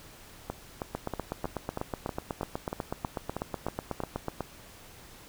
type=two click trains; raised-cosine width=1 ms; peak=-18 / -17 dBFS; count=12 / 29; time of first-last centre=0.5-4.003 / 0.95-4.407 s; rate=3.14 / 8.1 Hz; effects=pink hiss -51 dBFS RMS until 5.28 s